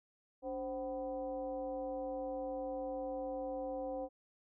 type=tone with frequency modulation; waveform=sine; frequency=523.3 Hz; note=C5; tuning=in tune; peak=-37 dBFS; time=0.42-4.09 s; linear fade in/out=50 ms; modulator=236 Hz; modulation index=0.91; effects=none